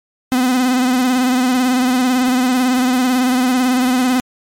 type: tone with vibrato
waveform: 45% pulse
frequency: 253.3 Hz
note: B3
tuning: 44 cents sharp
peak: -12 dBFS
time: 0.32-4.2 s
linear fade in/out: 0 ms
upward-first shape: sine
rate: 18 Hz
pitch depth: 52 cents each way
effects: MP3 64 kbps